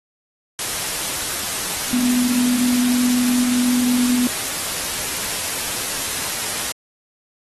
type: tone in noise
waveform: sine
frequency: 246.9 Hz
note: B3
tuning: in tune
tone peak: -16 dBFS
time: 1.93-4.27 s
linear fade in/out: 0 ms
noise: white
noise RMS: -24 dBFS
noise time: 0.59-6.72 s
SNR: +5 dB
effects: AAC 32 kbps